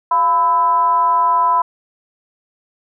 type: tone with frequency modulation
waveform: sine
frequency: 1001 Hz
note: B5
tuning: 23 cents sharp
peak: -11 dBFS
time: 0.11-1.62 s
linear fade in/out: 5 ms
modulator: 306 Hz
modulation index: 0.49
effects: none